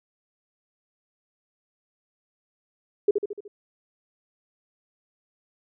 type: tone with echo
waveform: sine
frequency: 410 Hz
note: G#4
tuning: 22 cents flat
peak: -14 dBFS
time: 3.08-3.11 s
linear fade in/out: 5 ms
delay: 74 ms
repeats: 5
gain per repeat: -5 dB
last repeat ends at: 3.48 s
effects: none